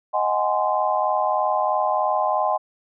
sine chord, Ab dominant seventh, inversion second, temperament just, 623 / 747.5 / 830.6 / 1038.3 Hz, Eb5 / Gb5 / Ab5 / C6, +2 / +17 / 0 / -14 cents, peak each -24 dBFS, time 0.13-2.58 s, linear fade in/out 20 ms, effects none

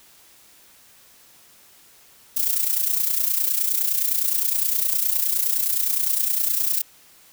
violet noise with amplitude modulation, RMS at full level -19 dBFS, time 2.36-6.82 s, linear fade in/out 10 ms, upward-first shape sine, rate 29.7 Hz, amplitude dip 65%, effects white hiss -52 dBFS RMS until 7.32 s

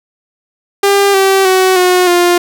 sawtooth tone with pitch steps, 399.2 / 386.7 / 374.6 / 362.9 / 351.6 Hz, G4 / G4 / F#4 / F#4 / F4, +32 / -24 / +21 / -34 / +12 cents, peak -3 dBFS, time 0.83-2.38 s, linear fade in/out 5 ms, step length 310 ms, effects none

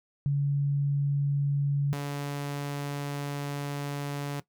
sine / sawtooth tone pair in turn, 141.8 / 143.03 Hz, C#3 / D3, +40 / -45 cents, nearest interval unison, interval 15 cents, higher second, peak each -23 / -27 dBFS, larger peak first, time 0.26-1.93 / 1.93-4.4 s, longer second, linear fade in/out 0 ms, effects noise-tail reverb RT60 0.1 s tail -17 dB re dry

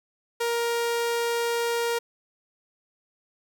sawtooth tone, 469.2 Hz, A#4, 11 cents sharp, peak -20 dBFS, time 0.4-1.99 s, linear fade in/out 10 ms, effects none

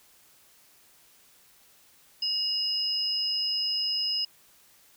sine tone pair together, 2874 / 5077 Hz, F7 / D#8, +49 / +34 cents, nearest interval minor seventh, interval 985 cents, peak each -34 / -26 dBFS, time 2.22-4.25 s, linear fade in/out 5 ms, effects white hiss -59 dBFS RMS until 4.96 s

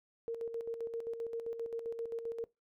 sine tone with tremolo, 461.1 Hz, A#4, 19 cents flat, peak -34 dBFS, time 0.28-2.44 s, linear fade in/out 0 ms, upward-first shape square, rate 7.6 Hz, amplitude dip 55%, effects noise-tail reverb RT60 0.2 s tail -21 dB re dry

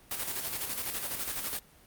white noise with tremolo, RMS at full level -33 dBFS, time 0.11-1.59 s, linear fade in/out 2 ms, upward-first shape square, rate 12 Hz, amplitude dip 45%, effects pink hiss -58 dBFS RMS until 1.86 s + Opus 32 kbps

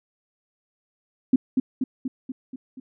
sine tone with echo, 258.8 Hz, C4, 19 cents flat, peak -12 dBFS, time 1.33-1.36 s, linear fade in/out 5 ms, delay 240 ms, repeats 6, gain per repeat -4 dB, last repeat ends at 2.8 s, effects none

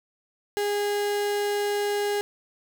35% pulse tone, 410.3 Hz, G#4, 21 cents flat, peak -22 dBFS, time 0.57-2.21 s, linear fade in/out 0 ms, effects none

